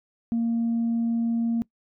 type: tone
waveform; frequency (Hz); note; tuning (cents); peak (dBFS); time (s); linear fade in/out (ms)
sine; 231.5; A#3; -12; -20; 0.32-1.62; 0
effects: noise-tail reverb RT60 0.1 s tail -23 dB re dry + tanh soft clip ceiling -19 dBFS